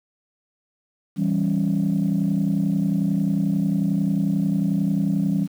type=chord; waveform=sine; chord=C# diminished; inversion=first; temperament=equal; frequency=164.81 / 196 / 277.2 Hz; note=E3 / G3 / C#4; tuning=0 / 0 / 0 cents; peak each=-22 / -20 / -25 dBFS; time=1.16-5.48 s; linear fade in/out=50 ms; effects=tanh soft clip ceiling -13 dBFS + 8-bit